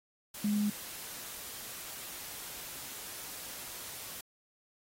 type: tone in noise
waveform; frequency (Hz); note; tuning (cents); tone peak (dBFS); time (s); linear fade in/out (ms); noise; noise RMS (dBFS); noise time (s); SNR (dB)
sine; 207.7; G#3; 0; -27; 0.44-0.7; 5; white; -44; 0.34-4.21; +14
effects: AAC 48 kbps